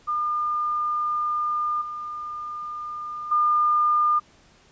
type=tone with level steps; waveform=sine; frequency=1208 Hz; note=D6; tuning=48 cents sharp; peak=-22 / -30 / -17 dBFS; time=0.07-4.2 s; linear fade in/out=20 ms; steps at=1.81 / 3.31 s; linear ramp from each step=10 ms; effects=pink hiss -56 dBFS RMS until 4.71 s + resampled to 16000 Hz